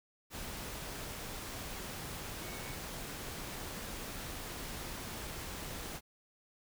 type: tone in noise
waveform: sine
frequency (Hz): 2217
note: C#7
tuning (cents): 0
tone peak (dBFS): -52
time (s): 2.41-2.78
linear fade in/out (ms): 50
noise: pink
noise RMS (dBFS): -43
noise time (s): 0.3-6.01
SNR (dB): -12
effects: none